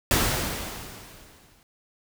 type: noise with exponential decay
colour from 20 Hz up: pink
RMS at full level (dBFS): -20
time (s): 0.11-1.63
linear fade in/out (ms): 1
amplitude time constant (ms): 330
effects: none